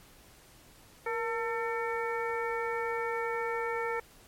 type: harmonic tone with a mistuned harmonic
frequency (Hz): 449.2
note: A4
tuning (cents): +36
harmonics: 1 / 2 / 3 / 4 / 5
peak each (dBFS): -33 / -36 / -38 / -39 / -40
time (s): 1.06-4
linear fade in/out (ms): 5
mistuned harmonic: 1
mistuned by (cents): +73
effects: pink hiss -57 dBFS RMS until 4.27 s + MP3 64 kbps